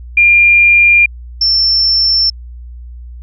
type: tone pair in turn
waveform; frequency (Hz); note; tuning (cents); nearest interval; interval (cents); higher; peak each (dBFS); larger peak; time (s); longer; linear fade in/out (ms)
sine; 2400 / 5376; D7 / E8; +37 / +33; octave + major second; 1396; second; -4 / -8; first; 0.17-1.06 / 1.41-2.3; neither; 5
effects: added 60 Hz sine -27 dBFS peak until 3.22 s